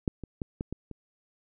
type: clicks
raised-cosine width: 3 ms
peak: -13 / -25 / -19 / -19 / -21 / -27 dBFS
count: 6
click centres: 0.078 / 0.237 / 0.418 / 0.609 / 0.726 / 0.913 s
effects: none